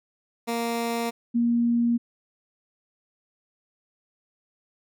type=tone pair in turn; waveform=15% pulse / sine; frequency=233.1 / 236.1 Hz; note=A#3 / A#3; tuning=0 / +22 cents; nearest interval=unison; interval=22 cents; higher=second; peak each=-19 dBFS; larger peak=neither; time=0.47-1.11 / 1.34-1.98 s; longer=neither; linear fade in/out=20 ms; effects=none